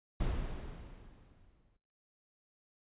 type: noise with exponential decay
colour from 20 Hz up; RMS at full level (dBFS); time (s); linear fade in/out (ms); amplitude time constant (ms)
brown; -32; 0.2-1.77; 5; 340
effects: noise-tail reverb RT60 0.8 s tail -26 dB re dry + resampled to 8000 Hz